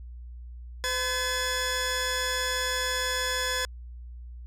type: tone pair together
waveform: 15% pulse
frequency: 509 / 1712.1 Hz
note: C5 / A6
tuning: -48 / -48 cents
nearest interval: octave + major sixth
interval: 2100 cents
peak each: -24 / -22 dBFS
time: 0.84-3.65 s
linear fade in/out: 0 ms
effects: added 60 Hz sine -39 dBFS peak until 4.46 s + resampled to 32000 Hz